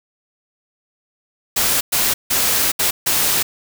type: noise bursts at uneven times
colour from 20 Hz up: white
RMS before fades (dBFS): -17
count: 5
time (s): 1.56-1.81 / 1.92-2.14 / 2.3-2.72 / 2.79-2.91 / 3.06-3.43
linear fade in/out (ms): 10
effects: none